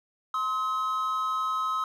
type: tone pair together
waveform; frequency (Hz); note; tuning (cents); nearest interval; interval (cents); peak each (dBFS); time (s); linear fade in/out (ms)
triangle; 1046.5 / 1278.2; C6 / D#6; 0 / +46; minor third; 346; -30 / -25; 0.34-1.84; 2
effects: none